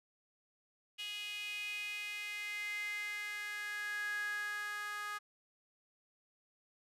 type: tone with high-pass filter sweep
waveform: sawtooth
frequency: 415.1 Hz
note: G#4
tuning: 1 cent flat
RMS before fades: -41 dBFS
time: 0.98-5.19 s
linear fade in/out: 20 ms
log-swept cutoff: 2800 to 1400 Hz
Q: 8.2
effects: resampled to 32000 Hz